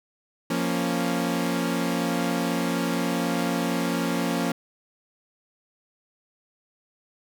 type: chord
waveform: sawtooth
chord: Bb minor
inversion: second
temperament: equal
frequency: 174.61 / 233.1 / 277.2 Hz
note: F3 / Bb3 / Db4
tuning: 0 / 0 / 0 cents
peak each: -24 dBFS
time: 0.5-4.52 s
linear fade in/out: 5 ms
effects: none